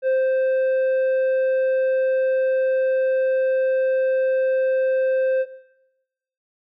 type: tone with tanh clipping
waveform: sine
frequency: 523.3 Hz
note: C5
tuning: in tune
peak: -18 dBFS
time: 0.02-5.46 s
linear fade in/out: 50 ms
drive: 6 dB
effects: noise-tail reverb RT60 1.0 s tail -18 dB re dry